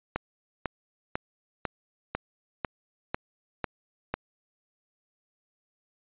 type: click train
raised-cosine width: 0.5 ms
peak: -13 dBFS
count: 9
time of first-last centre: 0.16-4.14 s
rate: 2.01 Hz
effects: resampled to 8000 Hz